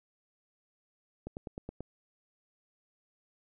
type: slowing click train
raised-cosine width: 2 ms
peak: -26 dBFS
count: 6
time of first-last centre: 1.27-1.806 s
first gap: 99 ms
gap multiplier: 1.04
effects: none